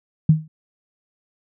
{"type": "tone with exponential decay", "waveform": "sine", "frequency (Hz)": 156.6, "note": "D#3", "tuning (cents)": 11, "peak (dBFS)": -6, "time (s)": [0.29, 0.48], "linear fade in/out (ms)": 5, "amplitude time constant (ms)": 40, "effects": []}